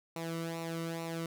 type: tone with flanger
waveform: sawtooth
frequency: 165.5 Hz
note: E3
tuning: 7 cents sharp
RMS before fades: -38 dBFS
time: 0.16-1.26 s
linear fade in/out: 2 ms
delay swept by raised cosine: 0.61 to 1.21 ms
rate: 2.3 Hz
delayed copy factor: -0.7
effects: none